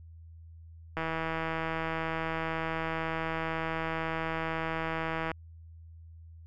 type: click train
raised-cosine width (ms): 0.5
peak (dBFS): -18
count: 705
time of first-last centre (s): 0.97-5.316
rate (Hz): 162
effects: added 82 Hz sine -47 dBFS peak until 6.46 s